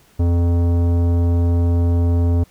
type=tone with tanh clipping; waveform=sine; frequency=85.9 Hz; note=F2; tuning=28 cents flat; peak=-15 dBFS; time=0.19-2.44 s; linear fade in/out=10 ms; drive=15 dB; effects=pink hiss -53 dBFS RMS until 2.5 s